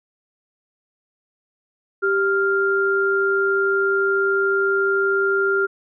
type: tone pair together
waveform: sine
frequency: 391.6 / 1396.9 Hz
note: G4 / F6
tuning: -2 / 0 cents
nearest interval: octave + minor seventh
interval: 2202 cents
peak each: -19 dBFS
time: 2.02-5.67 s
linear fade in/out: 20 ms
effects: none